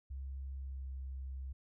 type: tone with pitch glide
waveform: sine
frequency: 67.2 to 66.2 Hz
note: C2 to C2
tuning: +47 to +21 cents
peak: -40 dBFS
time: 0.1-1.53 s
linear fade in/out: 10 ms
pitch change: -26 cents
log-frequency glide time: 0.57-0.9 s
effects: none